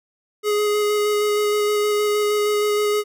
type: tone with vibrato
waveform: square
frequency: 417.7 Hz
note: G#4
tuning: 10 cents sharp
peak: -18 dBFS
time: 0.43-3.04 s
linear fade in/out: 50 ms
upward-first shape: square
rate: 6.4 Hz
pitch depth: 9 cents each way
effects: none